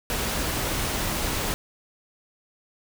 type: noise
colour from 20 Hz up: pink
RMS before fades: -27 dBFS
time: 0.1-1.54 s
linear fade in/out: 0 ms
effects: none